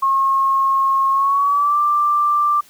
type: tone with pitch glide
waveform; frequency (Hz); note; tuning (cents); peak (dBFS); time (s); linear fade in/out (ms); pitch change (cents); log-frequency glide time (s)
sine; 1082 to 1179.9; C#6 to D6; -42 to +8; -13; 0.02-2.61; 10; +150; 1.11-1.79
effects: white hiss -49 dBFS RMS until 2.69 s